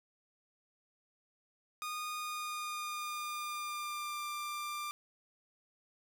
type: tone with pitch glide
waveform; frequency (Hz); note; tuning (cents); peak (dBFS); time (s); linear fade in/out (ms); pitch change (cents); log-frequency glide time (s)
sawtooth; 1229 to 1188.5; D#6 to D6; -22 to +20; -34; 1.82-4.91; 0; -58; 2.18-4.23
effects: none